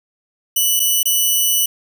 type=tone with dropouts; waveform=5% pulse; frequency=2968 Hz; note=F#7; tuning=5 cents sharp; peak=-5 dBFS; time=0.56-1.66 s; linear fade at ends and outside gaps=5 ms; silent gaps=0.796-0.8 / 1.031-1.055 s; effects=none